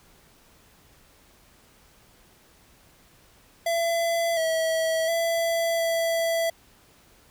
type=tone with pitch steps; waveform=square; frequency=673 / 648 / 668 / 664 Hz; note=E5 / E5 / E5 / E5; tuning=+36 / -30 / +23 / +12 cents; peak=-23 dBFS; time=3.66-6.5 s; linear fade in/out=5 ms; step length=710 ms; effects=pink hiss -57 dBFS RMS until 7.3 s